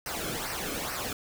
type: noise with flanger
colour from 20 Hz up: pink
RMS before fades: -34 dBFS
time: 0.06-1.13 s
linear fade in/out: 2 ms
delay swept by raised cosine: 0.28 to 1.09 ms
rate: 2.3 Hz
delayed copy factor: -0.65
effects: none